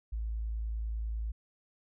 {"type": "tone", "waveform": "sine", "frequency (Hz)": 55, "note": "A1", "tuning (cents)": 0, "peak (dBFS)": -32, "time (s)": [0.12, 1.32], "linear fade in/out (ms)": 10, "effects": []}